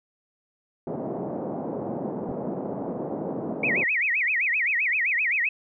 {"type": "band-pass noise", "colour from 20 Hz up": "pink", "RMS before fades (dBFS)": -31, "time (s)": [0.87, 3.84], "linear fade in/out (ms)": 2, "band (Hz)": [170, 730], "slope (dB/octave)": 24}
{"type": "clicks", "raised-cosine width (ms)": 2, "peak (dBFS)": -25, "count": 2, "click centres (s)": [2.291, 2.313]}
{"type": "tone with vibrato", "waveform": "sine", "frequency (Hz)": 2189, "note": "C#7", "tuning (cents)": -22, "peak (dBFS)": -21, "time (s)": [3.63, 5.49], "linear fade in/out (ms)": 5, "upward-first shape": "sine", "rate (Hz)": 7.7, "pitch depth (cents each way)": 290}
{"effects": []}